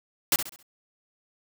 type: noise with echo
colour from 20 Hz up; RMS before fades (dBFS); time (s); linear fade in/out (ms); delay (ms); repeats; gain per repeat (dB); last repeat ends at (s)
white; -21; 0.32-0.36; 2; 67; 4; -9; 0.628
effects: none